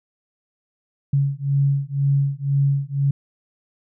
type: beating tone pair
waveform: sine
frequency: 138.59 / 140.59 Hz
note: C#3 / C#3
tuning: 0 / +25 cents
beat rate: 2 Hz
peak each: -20 dBFS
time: 1.13-3.11 s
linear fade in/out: 5 ms
effects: none